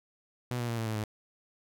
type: tone with pitch steps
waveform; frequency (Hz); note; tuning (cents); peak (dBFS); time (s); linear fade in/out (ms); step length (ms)
sawtooth; 123 / 119.57 / 116.23 / 112.99 / 109.83 / 106.77; B2 / A#2 / A#2 / A2 / A2 / G#2; -7 / +44 / -5 / +46 / -3 / +48; -27; 0.51-1.038; 0; 88
effects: none